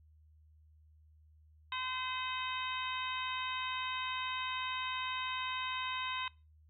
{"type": "harmonic tone with a mistuned harmonic", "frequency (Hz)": 513, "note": "C5", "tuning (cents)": -34, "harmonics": [2, 3, 4, 5, 6, 7], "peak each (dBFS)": [-39, -45, -45, -43, -45, -43], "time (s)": [1.72, 6.28], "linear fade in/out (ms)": 2, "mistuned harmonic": 7, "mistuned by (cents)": 65, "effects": ["noise-tail reverb RT60 0.3 s tail -24 dB re dry", "added 77 Hz sine -60 dBFS peak until 6.69 s"]}